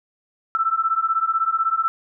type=beating tone pair; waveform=sine; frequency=1318.5 / 1334.5 Hz; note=E6 / E6; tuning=0 / +21 cents; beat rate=16 Hz; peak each=-21 dBFS; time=0.55-1.88 s; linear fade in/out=0 ms; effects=none